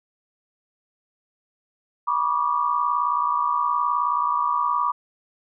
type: tone cluster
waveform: sine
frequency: 973 / 1131 / 1190 Hz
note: B5 / C#6 / D6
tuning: -26 / +34 / +22 cents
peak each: -24 dBFS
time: 2.07-4.92 s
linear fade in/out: 10 ms
effects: none